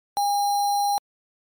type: tone with sample-and-hold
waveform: sine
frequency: 812 Hz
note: G#5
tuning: 39 cents flat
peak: -19 dBFS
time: 0.17-0.98 s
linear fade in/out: 0 ms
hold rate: 4900 Hz
effects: MP3 96 kbps